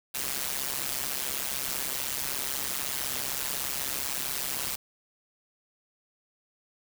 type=noise with amplitude modulation; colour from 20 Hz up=white; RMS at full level=-28 dBFS; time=0.14-4.76 s; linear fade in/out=10 ms; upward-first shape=sine; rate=136 Hz; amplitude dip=95%; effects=none